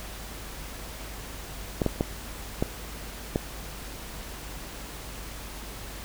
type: clicks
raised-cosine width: 2 ms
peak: -10 dBFS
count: 5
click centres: 1.818 / 1.863 / 2.009 / 2.625 / 3.359 s
effects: added 50 Hz sine -41 dBFS peak until 6.04 s + pink hiss -41 dBFS RMS until 6.04 s